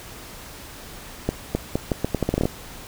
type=accelerating click train; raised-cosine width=2 ms; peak=-7 dBFS; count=13; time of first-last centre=1.29-2.455 s; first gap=260 ms; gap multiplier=0.79; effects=pink hiss -40 dBFS RMS until 2.87 s